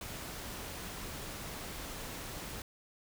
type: noise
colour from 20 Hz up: pink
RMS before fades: -43 dBFS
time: 0.01-2.62 s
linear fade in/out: 2 ms
effects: none